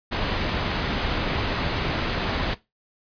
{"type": "low-pass noise", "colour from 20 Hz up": "pink", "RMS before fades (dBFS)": -26, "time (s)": [0.11, 2.55], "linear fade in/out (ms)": 20, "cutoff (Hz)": 4500, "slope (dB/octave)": 24, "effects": ["noise-tail reverb RT60 0.2 s tail -17 dB re dry", "resampled to 11025 Hz"]}